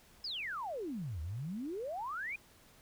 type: exponential two-way sweep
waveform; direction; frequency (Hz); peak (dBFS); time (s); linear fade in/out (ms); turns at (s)
sine; down then up; 5274 to 73.42 to 2502; -37; 0.24-2.36; 5; 1.21
effects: pink hiss -62 dBFS RMS until 2.81 s